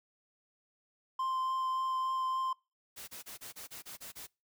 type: tone with vibrato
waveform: triangle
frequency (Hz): 1044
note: C6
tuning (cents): -4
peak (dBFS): -29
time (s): 1.19-2.53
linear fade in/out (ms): 5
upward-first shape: triangle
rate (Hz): 3.5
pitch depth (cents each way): 10
type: noise bursts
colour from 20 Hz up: white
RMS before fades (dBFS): -46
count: 9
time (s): 2.96-4.272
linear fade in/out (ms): 20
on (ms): 120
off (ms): 29
effects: noise-tail reverb RT60 0.3 s tail -26 dB re dry